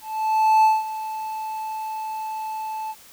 triangle tone with ADSR envelope, 874 Hz, A5, 12 cents flat, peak -10 dBFS, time 0.01-2.95 s, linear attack 630 ms, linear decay 190 ms, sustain -15 dB, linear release 47 ms, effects white hiss -48 dBFS RMS until 3.12 s

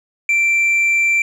sine tone with tanh clipping, 2349 Hz, D7, in tune, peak -13 dBFS, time 0.29-1.22 s, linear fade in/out 2 ms, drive 3 dB, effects none

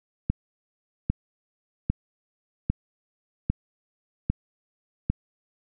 click train, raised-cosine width 5 ms, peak -10 dBFS, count 7, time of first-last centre 0.3-5.1 s, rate 1.25 Hz, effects none

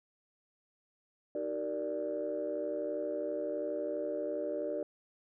sine chord, Eb major seventh, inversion none, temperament equal with one note detuned, 311.1 / 383.3 / 466.2 / 587.3 Hz, Eb4 / G4 / Bb4 / D5, 0 / -39 / 0 / 0 cents, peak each -40 / -40 / -39 / -35 dBFS, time 1.35-4.83 s, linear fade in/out 2 ms, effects tanh soft clip ceiling -25 dBFS

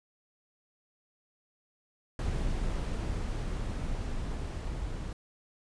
brown noise with level ramp, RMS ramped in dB -31 to -36 dBFS, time 2.19-5.13 s, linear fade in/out 2 ms, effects resampled to 22050 Hz

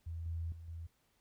sine tone with level steps, 82.9 Hz, E2, 10 cents sharp, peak -39 / -36 / -47 / -42 dBFS, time 0.06-0.87 s, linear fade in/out 10 ms, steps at 0.26 / 0.52 / 0.68 s, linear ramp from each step 2 ms, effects pink hiss -75 dBFS RMS until 1.2 s

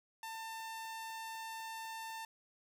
sawtooth tone, 896 Hz, A5, 31 cents sharp, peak -39 dBFS, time 0.23-2.25 s, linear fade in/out 2 ms, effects none

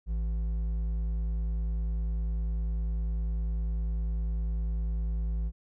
triangle tone with hard clipping, 55 Hz, A1, in tune, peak -29 dBFS, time 0.06-5.52 s, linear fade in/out 50 ms, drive 9 dB, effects none

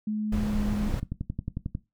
sine tone with pitch glide, 213.1 to 208.5 Hz, G#3 to G#3, +45 to +7 cents, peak -26 dBFS, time 0.07-0.89 s, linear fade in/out 5 ms, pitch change -38 cents, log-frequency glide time 0.27-0.63 s
brown noise, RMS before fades -30 dBFS, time 0.32-1 s, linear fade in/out 5 ms
click train, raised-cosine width 5 ms, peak -18 dBFS, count 10, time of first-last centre 0.94-1.751 s, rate 11.1 Hz
effects noise-tail reverb RT60 0.2 s tail -17 dB re dry

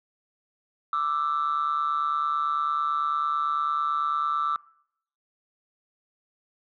triangle ring-modulated tone, 74.5 Hz, D2, 25 cents sharp, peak -17 dBFS, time 0.93-4.56 s, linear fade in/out 0 ms, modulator 1250 Hz, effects noise-tail reverb RT60 0.7 s tail -24 dB re dry + tanh soft clip ceiling -18 dBFS

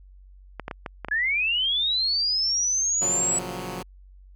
clicks, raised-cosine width 0.5 ms, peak -16 dBFS, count 6, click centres 0.597 / 0.681 / 0.712 / 0.862 / 1.047 / 1.085 s
sine linear sweep, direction up, 1666 to 7902 Hz, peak -21 dBFS, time 1.11-3.39 s, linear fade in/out 5 ms
10% pulse chord, Gb major seventh, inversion first, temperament equal, 116.54 / 138.59 / 174.61 / 185 Hz, Bb2 / Db3 / F3 / Gb3, 0 / 0 / 0 / 0 cents, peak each -31 / -30 / -29 / -26 dBFS, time 3.01-3.83 s, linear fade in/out 10 ms
effects added 47 Hz sine -46 dBFS peak until 4.35 s

